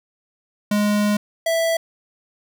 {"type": "tone pair in turn", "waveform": "square", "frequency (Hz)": [207.7, 659.4], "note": ["G#3", "E5"], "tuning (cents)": [0, 0], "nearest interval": "octave + minor sixth", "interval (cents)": 2000, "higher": "second", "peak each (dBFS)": [-17, -18], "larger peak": "first", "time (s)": [[0.71, 1.17], [1.46, 1.77]], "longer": "first", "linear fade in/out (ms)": 5, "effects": []}